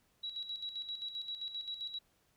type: tone with tremolo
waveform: sine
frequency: 3892 Hz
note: B7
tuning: 26 cents flat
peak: -37 dBFS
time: 0.23-1.99 s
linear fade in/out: 10 ms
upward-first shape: square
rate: 7.6 Hz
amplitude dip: 60%
effects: pink hiss -73 dBFS RMS until 2.36 s